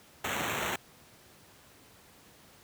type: noise with sample-and-hold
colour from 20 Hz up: violet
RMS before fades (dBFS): -33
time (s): 0.24-0.76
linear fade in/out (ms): 5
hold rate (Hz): 4900
effects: pink hiss -57 dBFS RMS until 2.63 s + high-pass 80 Hz 12 dB/octave